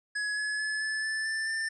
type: tone with pitch steps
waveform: square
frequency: 1684 / 1700.6 / 1717.4 / 1734.3 / 1751.5 / 1768.7 / 1786.2 Hz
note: G#6 / G#6 / A6 / A6 / A6 / A6 / A6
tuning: +24 / +41 / -42 / -25 / -8 / +9 / +26 cents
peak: -30 dBFS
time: 0.15-1.69 s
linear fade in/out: 10 ms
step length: 220 ms
effects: resampled to 22050 Hz